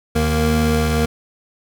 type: tone pair together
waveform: 25% pulse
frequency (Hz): 77.14 / 233.1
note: D#2 / A#3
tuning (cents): -14 / 0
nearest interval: octave + perfect fifth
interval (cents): 1914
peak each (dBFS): -14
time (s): 0.15-1.06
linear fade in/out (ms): 10
effects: none